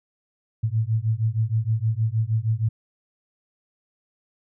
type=beating tone pair; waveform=sine; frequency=108.1 / 114.5 Hz; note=A2 / A#2; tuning=-30 / -31 cents; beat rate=6.4 Hz; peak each=-23 / -23 dBFS; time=0.63-2.69 s; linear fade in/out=10 ms; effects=none

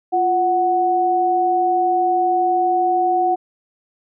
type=tone pair together; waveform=sine; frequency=349.2 / 739.9 Hz; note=F4 / F#5; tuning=0 / 0 cents; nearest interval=octave + minor second; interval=1300 cents; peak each=-21 / -15 dBFS; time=0.12-3.36 s; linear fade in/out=20 ms; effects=none

